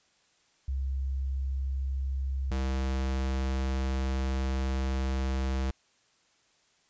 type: tone pair in turn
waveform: sine / square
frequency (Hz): 66.8 / 65.96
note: C2 / C2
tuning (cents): +36 / +15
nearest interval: unison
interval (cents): 21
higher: first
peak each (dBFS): -28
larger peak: neither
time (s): 0.68-2.51 / 2.51-5.71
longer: second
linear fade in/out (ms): 5
effects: white hiss -67 dBFS RMS until 6.89 s + resampled to 16000 Hz